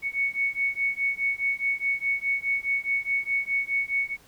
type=beating tone pair; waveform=sine; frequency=2217 / 2221.8 Hz; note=C#7 / C#7; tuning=0 / +3 cents; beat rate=4.8 Hz; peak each=-27 dBFS; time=0.02-4.17 s; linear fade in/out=50 ms; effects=pink hiss -56 dBFS RMS until 4.27 s